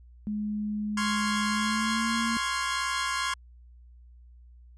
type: tone with pitch glide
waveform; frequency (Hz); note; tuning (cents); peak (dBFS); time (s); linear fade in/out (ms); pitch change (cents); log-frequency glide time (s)
sine; 210 to 229; G#3 to A#3; +19 to -31; -28; 0.27-2.37; 0; +150; 1.47-2.16
type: chord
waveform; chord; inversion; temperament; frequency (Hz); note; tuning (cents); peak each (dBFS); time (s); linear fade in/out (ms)
sawtooth; Db major seventh; third; equal; 1046.5 / 1108.7 / 1396.9 / 1661.2; C6 / Db6 / F6 / Ab6; 0 / 0 / 0 / 0; -27 / -31 / -31 / -30; 0.97-3.34; 5
effects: added 60 Hz sine -49 dBFS peak until 4.77 s + resampled to 22050 Hz